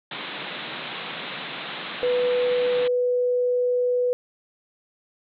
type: band-pass noise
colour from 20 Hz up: white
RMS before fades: -34 dBFS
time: 0.11-2.88 s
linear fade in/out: 5 ms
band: 130 to 3900 Hz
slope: 96 dB/octave
type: tone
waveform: sine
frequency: 493.9 Hz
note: B4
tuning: in tune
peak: -19 dBFS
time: 2.03-4.13 s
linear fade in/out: 0 ms
effects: none